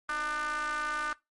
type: ring-modulated tone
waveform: square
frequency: 146.83 Hz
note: D3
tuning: in tune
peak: -28 dBFS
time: 0.09-1.13 s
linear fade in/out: 2 ms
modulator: 1350 Hz
effects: noise-tail reverb RT60 0.2 s tail -21 dB re dry + MP3 48 kbps